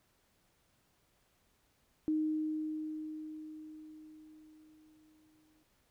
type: tone with exponential decay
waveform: sine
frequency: 310 Hz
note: D#4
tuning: 6 cents flat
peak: -28 dBFS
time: 2.08-5.63 s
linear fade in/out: 0 ms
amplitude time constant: 770 ms
effects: pink hiss -73 dBFS RMS until 5.9 s